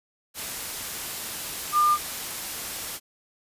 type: tone in noise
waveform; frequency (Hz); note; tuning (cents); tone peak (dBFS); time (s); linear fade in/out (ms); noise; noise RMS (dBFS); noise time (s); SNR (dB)
sine; 1203; D6; +41; -17; 1.72-1.98; 50; white; -33; 0.34-3; +13
effects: resampled to 32000 Hz